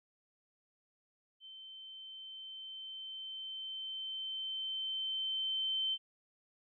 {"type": "tone with level ramp", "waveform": "sine", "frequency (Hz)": 3092, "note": "G7", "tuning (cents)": -24, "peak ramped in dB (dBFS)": [-49, -31], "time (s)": [1.4, 5.98], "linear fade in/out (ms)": 50, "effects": []}